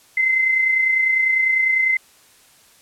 sine tone pair together, 2063 / 2093 Hz, C7 / C7, -25 / 0 cents, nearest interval unison, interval 25 cents, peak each -15 / -26 dBFS, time 0.17-1.97 s, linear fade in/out 5 ms, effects white hiss -52 dBFS RMS until 2.81 s + low-pass 12000 Hz 12 dB/octave

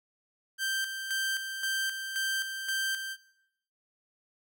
sawtooth tone with tremolo, 1568 Hz, G6, in tune, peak -25 dBFS, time 0.58-3.17 s, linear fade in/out 50 ms, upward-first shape square, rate 1.9 Hz, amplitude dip 55%, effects noise-tail reverb RT60 0.8 s tail -18 dB re dry

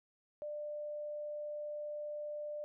sine tone, 595 Hz, D5, 22 cents sharp, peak -39 dBFS, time 0.42-2.64 s, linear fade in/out 0 ms, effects none

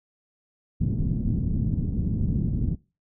white low-pass noise, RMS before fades -25 dBFS, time 0.8-2.76 s, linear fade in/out 20 ms, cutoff 210 Hz, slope 24 dB/octave, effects noise-tail reverb RT60 0.3 s tail -22 dB re dry

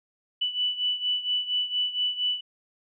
sine beating tone pair, 2971 / 2975.3 Hz, F#7 / F#7, +6 / +9 cents, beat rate 4.3 Hz, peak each -26 / -30 dBFS, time 0.41-2.41 s, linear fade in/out 10 ms, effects none

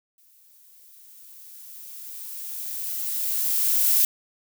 violet noise with exponential growth, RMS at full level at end -18 dBFS, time 0.18-4.05 s, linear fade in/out 2 ms, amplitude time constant 840 ms, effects none

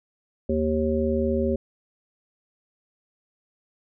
harmonic tone, 77.78 Hz, D#2, in tune, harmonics 1 / 3 / 5 / 7, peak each -28 / -25 / -26 / -27 dBFS, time 0.49-1.56 s, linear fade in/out 5 ms, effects none

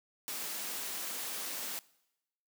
white high-pass noise, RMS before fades -39 dBFS, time 0.28-1.79 s, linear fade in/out 0 ms, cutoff 180 Hz, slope 24 dB/octave, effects noise-tail reverb RT60 0.9 s tail -22 dB re dry

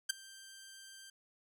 10% pulse tone with ADSR envelope, 1573 Hz, G6, 6 cents sharp, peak -19 dBFS, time 0.09-1.1 s, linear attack 11 ms, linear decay 10 ms, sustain -24 dB, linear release 4 ms, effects none

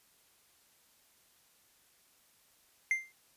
triangle tone with exponential decay, 2093 Hz, C7, in tune, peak -22 dBFS, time 2.91-3.12 s, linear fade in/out 1 ms, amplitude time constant 44 ms, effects white hiss -67 dBFS RMS until 3.36 s + resampled to 32000 Hz

